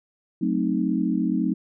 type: chord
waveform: sine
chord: F# diminished seventh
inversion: none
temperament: equal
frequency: 185 / 220 / 261.6 / 311.1 Hz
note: F#3 / A3 / C4 / Eb4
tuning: 0 / 0 / 0 / 0 cents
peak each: -26 dBFS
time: 0.41-1.54 s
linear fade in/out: 10 ms
effects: none